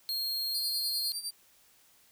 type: tone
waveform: 45% pulse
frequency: 4240 Hz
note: C8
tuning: 22 cents sharp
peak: -30 dBFS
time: 0.09-1.12 s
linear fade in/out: 0 ms
type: tone with tremolo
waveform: 25% pulse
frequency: 4683 Hz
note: D8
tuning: 6 cents flat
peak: -28 dBFS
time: 0.54-1.31 s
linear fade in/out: 10 ms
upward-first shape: sine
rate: 9.9 Hz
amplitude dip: 75%
effects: white hiss -63 dBFS RMS until 2.11 s